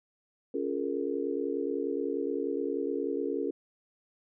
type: chord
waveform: sine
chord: Bb minor seventh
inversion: first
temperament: just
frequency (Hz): 279.7 / 349.6 / 419.5 / 466.2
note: Db4 / F4 / Ab4 / Bb4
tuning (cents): +16 / +2 / +17 / 0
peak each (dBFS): -34 / -35 / -34 / -35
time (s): 0.54-3.51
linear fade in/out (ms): 5
effects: none